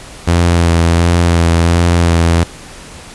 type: tone with vibrato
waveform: sawtooth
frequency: 85 Hz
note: F2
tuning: 46 cents flat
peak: -4 dBFS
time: 0.27-2.44 s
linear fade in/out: 10 ms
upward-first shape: sine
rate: 1.4 Hz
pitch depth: 26 cents each way
effects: pink hiss -33 dBFS RMS until 3.14 s + resampled to 24000 Hz